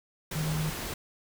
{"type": "tone in noise", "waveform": "sine", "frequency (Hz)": 155.56, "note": "D#3", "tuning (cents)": 0, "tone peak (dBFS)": -28, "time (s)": [0.35, 0.7], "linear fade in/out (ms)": 5, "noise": "pink", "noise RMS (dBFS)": -36, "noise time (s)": [0.31, 0.94], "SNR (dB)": 5, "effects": []}